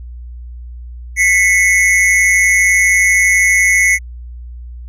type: tone pair together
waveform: square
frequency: 1999.1 / 2187 Hz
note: B6 / C#7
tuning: +21 / -24 cents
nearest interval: major second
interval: 155 cents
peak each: -12 dBFS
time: 1.16-3.99 s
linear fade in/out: 50 ms
effects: added 60 Hz sine -27 dBFS peak until 4.88 s + low-pass 12000 Hz 12 dB/octave